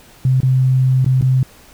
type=tone with dropouts; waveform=sine; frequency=130 Hz; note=C3; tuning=11 cents flat; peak=-10 dBFS; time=0.25-1.43 s; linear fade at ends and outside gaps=2 ms; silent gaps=0.404-0.431 / 1.046-1.062 / 1.212-1.224 s; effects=pink hiss -45 dBFS RMS until 1.73 s